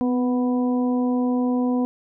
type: harmonic tone with a mistuned harmonic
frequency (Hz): 246.9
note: B3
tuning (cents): 0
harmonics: 1 / 2 / 3 / 4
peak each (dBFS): -19 / -28 / -33 / -35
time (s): 0.01-1.85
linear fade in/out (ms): 0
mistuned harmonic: 1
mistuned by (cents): +25
effects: none